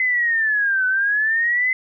sine linear two-way sweep, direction down then up, 2051 to 1500 to 2051 Hz, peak -16 dBFS, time 0-1.73 s, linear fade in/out 2 ms, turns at 0.86 s, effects none

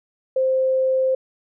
sine tone, 523 Hz, C5, 1 cent flat, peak -16 dBFS, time 0.36-1.15 s, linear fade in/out 5 ms, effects none

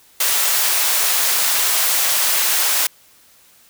white high-pass noise, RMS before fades -17 dBFS, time 0.2-2.87 s, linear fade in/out 5 ms, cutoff 650 Hz, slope 12 dB/octave, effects white hiss -51 dBFS RMS until 3.69 s

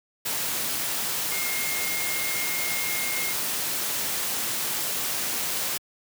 sine tone in noise, 2136 Hz, C7, 35 cents sharp, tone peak -31 dBFS, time 1.31-3.33 s, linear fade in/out 10 ms, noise white, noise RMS -28 dBFS, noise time 0.25-5.78 s, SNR -6 dB, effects high-pass 100 Hz 12 dB/octave

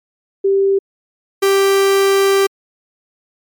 sine / 45% pulse tone pair in turn, 392 / 392 Hz, G4 / G4, 0 / 0 cents, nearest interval unison, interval 0 cents, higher neither, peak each -10 dBFS, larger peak neither, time 0.44-0.79 / 1.42-2.47 s, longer second, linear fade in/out 10 ms, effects MP3 96 kbps

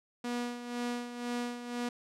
sawtooth tone with tremolo, 241.8 Hz, B3, 36 cents flat, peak -28 dBFS, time 0.24-1.89 s, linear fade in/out 5 ms, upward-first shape sine, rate 2 Hz, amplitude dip 65%, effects low-pass 9000 Hz 12 dB/octave

